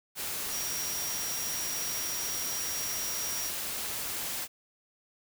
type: tone in noise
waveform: sine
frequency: 5680 Hz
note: F8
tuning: 28 cents sharp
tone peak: -35 dBFS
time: 0.49-3.52 s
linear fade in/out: 50 ms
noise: white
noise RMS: -35 dBFS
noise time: 0.15-4.48 s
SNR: -3 dB
effects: none